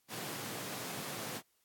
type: high-pass noise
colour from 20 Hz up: pink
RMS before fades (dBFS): -42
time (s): 0.08-1.42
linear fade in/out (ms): 50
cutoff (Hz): 110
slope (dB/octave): 96
effects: white hiss -75 dBFS RMS until 1.64 s + AAC 64 kbps